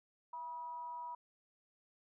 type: tone with amplitude modulation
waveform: sine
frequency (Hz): 969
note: B5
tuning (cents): -33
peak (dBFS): -40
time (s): 0.33-1.15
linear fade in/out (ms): 5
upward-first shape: sine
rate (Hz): 298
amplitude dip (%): 40
effects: none